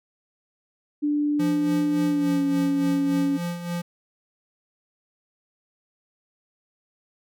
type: tone with pitch glide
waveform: sine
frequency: 294.4 to 279 Hz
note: D4 to C#4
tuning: +4 to +11 cents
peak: -20 dBFS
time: 1.02-3.38 s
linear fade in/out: 20 ms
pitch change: -93 cents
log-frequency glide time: 2.05-2.43 s
type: tone with tremolo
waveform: square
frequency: 173.3 Hz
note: F3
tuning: 13 cents flat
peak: -26 dBFS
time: 1.39-3.82 s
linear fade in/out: 10 ms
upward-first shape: sine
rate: 3.5 Hz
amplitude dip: 60%
effects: none